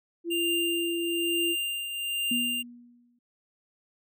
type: tone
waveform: sine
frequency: 339.9 Hz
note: F4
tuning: 47 cents flat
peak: -28 dBFS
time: 0.24-1.56 s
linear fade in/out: 50 ms
type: tone with tremolo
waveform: square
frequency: 2794 Hz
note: F7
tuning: in tune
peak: -26 dBFS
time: 0.3-2.63 s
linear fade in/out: 20 ms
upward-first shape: triangle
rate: 1.1 Hz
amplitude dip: 60%
type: tone with exponential decay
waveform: sine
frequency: 240.8 Hz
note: B3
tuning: 44 cents flat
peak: -26 dBFS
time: 2.31-3.19 s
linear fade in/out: 5 ms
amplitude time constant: 190 ms
effects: none